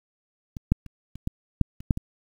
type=clicks; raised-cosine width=5 ms; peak=-22 / -6 / -29 / -27 / -14 / -6 / -28 / -7 / -17 dBFS; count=9; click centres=0.568 / 0.72 / 0.863 / 1.156 / 1.274 / 1.613 / 1.805 / 1.908 / 1.974 s; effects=8-bit